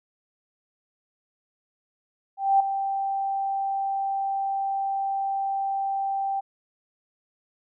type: tone with ADSR envelope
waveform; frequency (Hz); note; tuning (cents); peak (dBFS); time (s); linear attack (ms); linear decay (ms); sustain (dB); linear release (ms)
sine; 784; G5; 0; -14; 2.37-6.41; 230; 6; -10; 19
effects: none